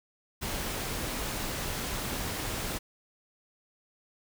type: noise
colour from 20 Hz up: pink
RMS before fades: -34 dBFS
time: 0.41-2.79 s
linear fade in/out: 20 ms
effects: none